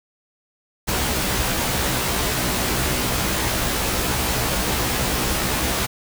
pink noise with comb filter, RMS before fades -22 dBFS, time 0.87-5.87 s, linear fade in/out 20 ms, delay 16 ms, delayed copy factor +0.95, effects none

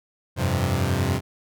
sawtooth chord, F suspended second, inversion none, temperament equal, 87.31 / 98 / 130.81 Hz, F2 / G2 / C3, 0 / 0 / 0 cents, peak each -21 dBFS, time 0.36-1.21 s, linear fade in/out 50 ms, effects none

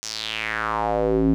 square tone with band-pass filter sweep, 54.9 Hz, A1, 3 cents flat, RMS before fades -23 dBFS, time 0.03-1.34 s, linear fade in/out 0 ms, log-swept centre 6200 to 240 Hz, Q 3.7, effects none

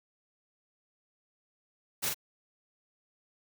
white noise with echo, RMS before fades -31 dBFS, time 2.02-2.1 s, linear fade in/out 20 ms, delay 45 ms, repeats 1, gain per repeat -3 dB, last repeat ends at 2.145 s, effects none

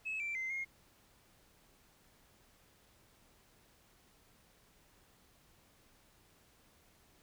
sine tone with pitch steps, 2586 / 2345 / 2073 / 2140 Hz, E7 / D7 / C7 / C7, -34 / -3 / -17 / +38 cents, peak -35 dBFS, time 0.05-0.65 s, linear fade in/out 20 ms, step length 150 ms, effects tanh soft clip ceiling -33 dBFS + pink hiss -67 dBFS RMS until 7.22 s

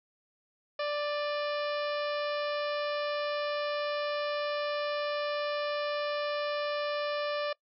harmonic tone with a mistuned harmonic, 587.3 Hz, D5, in tune, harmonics 1 / 2 / 3 / 4 / 5 / 6 / 7 / 8 / 9, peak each -31 / -37 / -41 / -43 / -45 / -47 / -48 / -49 / -50 dBFS, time 0.79-7.53 s, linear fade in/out 5 ms, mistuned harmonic 4, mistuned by +40 cents, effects noise-tail reverb RT60 0.1 s tail -23 dB re dry

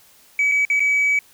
sine tone with dropouts, 2281 Hz, C#7, 49 cents sharp, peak -13 dBFS, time 0.39-1.19 s, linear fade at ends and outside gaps 2 ms, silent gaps 0.516-0.519 / 0.651-0.7 / 0.796-0.803 s, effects tanh soft clip ceiling -13 dBFS + white hiss -52 dBFS RMS until 1.33 s

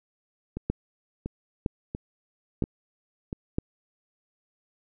two click trains, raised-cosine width 3 ms, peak -12 / -19 dBFS, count 4 / 5, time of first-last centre 0.7-3.585 / 0.57-3.329 s, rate 1.04 / 1.45 Hz, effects none

